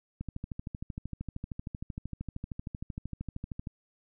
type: click train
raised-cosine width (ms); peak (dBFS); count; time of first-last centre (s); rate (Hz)
5; -24; 46; 0.21-3.672; 13
effects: none